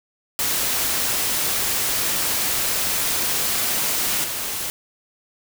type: noise with level steps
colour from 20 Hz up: white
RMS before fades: -22 / -27 dBFS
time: 0.39-4.7 s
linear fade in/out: 0 ms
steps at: 4.24 s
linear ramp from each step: 2 ms
effects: none